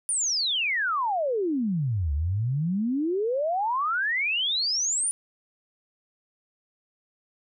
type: exponential two-way sweep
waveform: sine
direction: down then up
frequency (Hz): 9720 to 69.3 to 9720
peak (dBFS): -23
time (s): 0.09-5.11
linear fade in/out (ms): 0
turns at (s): 2.13
effects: none